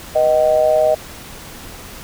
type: tone with amplitude modulation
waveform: sine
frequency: 622.3 Hz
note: D#5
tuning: in tune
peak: -7 dBFS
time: 0.15-0.95 s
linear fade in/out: 10 ms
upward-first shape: sine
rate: 138 Hz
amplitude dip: 80%
effects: pink hiss -35 dBFS RMS until 2.03 s